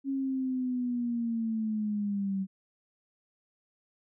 sine linear sweep, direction down, 274.5 to 190.1 Hz, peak -28 dBFS, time 0.04-2.47 s, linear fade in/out 50 ms, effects none

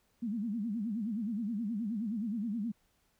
sine tone with vibrato, 218.2 Hz, A3, 14 cents flat, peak -32 dBFS, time 0.22-2.72 s, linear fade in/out 10 ms, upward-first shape sine, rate 9.5 Hz, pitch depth 180 cents each way, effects pink hiss -73 dBFS RMS until 3.19 s

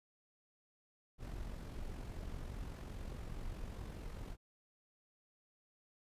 brown noise with amplitude modulation, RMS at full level -43 dBFS, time 1.18-4.37 s, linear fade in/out 50 ms, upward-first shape sine, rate 44.9 Hz, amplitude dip 45%, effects resampled to 32000 Hz

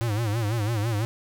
square tone with vibrato, 110 Hz, A2, in tune, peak -24 dBFS, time 0.01-1.05 s, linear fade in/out 0 ms, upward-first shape sine, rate 6 Hz, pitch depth 140 cents each way, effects none

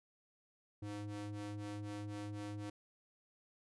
square ring-modulated tone, 103 Hz, G#2, 14 cents flat, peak -40 dBFS, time 0.82-2.7 s, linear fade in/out 5 ms, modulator 208 Hz, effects resampled to 24000 Hz

